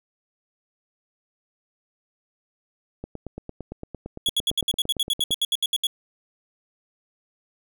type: click train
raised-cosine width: 2 ms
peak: -20 dBFS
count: 21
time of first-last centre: 3.04-5.308 s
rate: 8.82 Hz
type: tone bursts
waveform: 45% pulse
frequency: 3356 Hz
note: G#7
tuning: 17 cents sharp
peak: -20 dBFS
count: 16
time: 4.26-5.869 s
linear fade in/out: 2 ms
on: 34 ms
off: 71 ms
effects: none